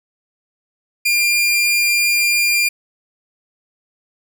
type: tone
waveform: sawtooth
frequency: 2399 Hz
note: D7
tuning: 36 cents sharp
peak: -10 dBFS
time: 1.05-2.69 s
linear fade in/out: 10 ms
effects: none